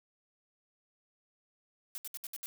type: noise bursts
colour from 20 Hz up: blue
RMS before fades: -41 dBFS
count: 6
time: 1.95-2.46 s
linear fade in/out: 0 ms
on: 30 ms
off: 66 ms
effects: none